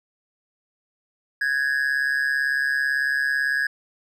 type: tone with amplitude modulation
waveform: triangle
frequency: 1661.2 Hz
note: G#6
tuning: in tune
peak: -15 dBFS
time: 1.41-3.67 s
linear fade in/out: 5 ms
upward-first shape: sine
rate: 138 Hz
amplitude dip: 75%
effects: none